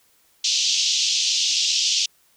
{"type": "band-pass noise", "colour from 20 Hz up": "white", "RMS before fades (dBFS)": -21, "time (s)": [0.44, 2.06], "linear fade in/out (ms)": 5, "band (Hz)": [2800, 6400], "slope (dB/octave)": 48, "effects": ["white hiss -60 dBFS RMS until 2.36 s"]}